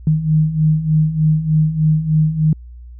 sine beating tone pair, 153.4 / 156.7 Hz, D#3 / D#3, -24 / +13 cents, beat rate 3.3 Hz, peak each -18 / -13 dBFS, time 0.07-2.53 s, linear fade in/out 2 ms, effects added 60 Hz sine -33 dBFS peak until 2.99 s

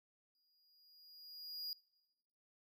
square tone with exponential growth, 4869 Hz, D#8, 38 cents flat, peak -40 dBFS, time 0.35-1.73 s, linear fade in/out 1 ms, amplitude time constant 300 ms, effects noise-tail reverb RT60 1.0 s tail -21 dB re dry

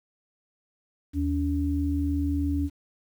sine tone pair together, 78.7 / 284.7 Hz, D#2 / C#4, +20 / +46 cents, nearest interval octave + minor seventh, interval 2226 cents, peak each -26 dBFS, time 1.13-2.7 s, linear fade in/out 50 ms, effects 9-bit

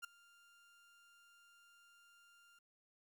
30% pulse tone with ADSR envelope, 1396.9 Hz, F6, in tune, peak -39 dBFS, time 0.02-2.59 s, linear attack 25 ms, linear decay 5 ms, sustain -23 dB, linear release 6 ms, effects 13-bit

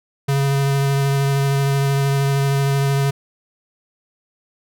square tone with vibrato, 138.59 Hz, C#3, in tune, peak -16 dBFS, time 0.28-3.11 s, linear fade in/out 10 ms, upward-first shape triangle, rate 13 Hz, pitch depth 15 cents each way, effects none

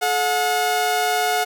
sawtooth tone pair together, 429.9 / 723 Hz, A4 / F#5, -40 / -40 cents, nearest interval major sixth, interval 900 cents, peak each -21 / -15 dBFS, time 0.01-1.45 s, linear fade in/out 20 ms, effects none

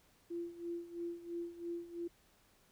sine tone with tremolo, 342.6 Hz, F4, 33 cents flat, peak -37 dBFS, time 0.3-2.08 s, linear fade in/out 10 ms, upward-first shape sine, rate 3 Hz, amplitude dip 80%, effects pink hiss -69 dBFS RMS until 2.71 s

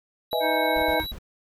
square tone with vibrato, 3900 Hz, B7, 23 cents flat, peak -32 dBFS, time 0.31-1.12 s, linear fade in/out 10 ms, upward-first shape sine, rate 9.5 Hz, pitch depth 13 cents each way
sine chord, E major seventh, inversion second, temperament equal, 493.9 / 622.3 / 659.3 / 830.6 Hz, B4 / D#5 / E5 / G#5, 0 / 0 / 0 / 0 cents, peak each -28 dBFS, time 0.33-1 s, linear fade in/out 0 ms
harmonic tone, 314.6 Hz, D#4, 19 cents sharp, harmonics 1 / 3 / 5 / 7, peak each -30 / -30 / -30 / -30 dBFS, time 0.4-1.05 s, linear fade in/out 50 ms
brown noise bursts, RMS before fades -36 dBFS, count 4, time 0.76-1.186 s, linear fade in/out 5 ms, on 72 ms, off 46 ms
effects none

